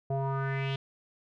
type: tone with low-pass filter sweep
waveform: square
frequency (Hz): 135.9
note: C#3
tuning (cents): -34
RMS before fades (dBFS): -31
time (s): 0.1-0.76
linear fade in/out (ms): 5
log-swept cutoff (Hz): 620 to 3400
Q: 4.1
effects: none